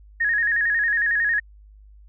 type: tone with vibrato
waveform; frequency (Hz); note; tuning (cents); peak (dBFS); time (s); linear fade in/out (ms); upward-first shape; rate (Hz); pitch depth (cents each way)
sine; 1760; A6; 0; -18; 0.2-1.4; 10; square; 11; 82
effects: added 51 Hz sine -45 dBFS peak until 2.08 s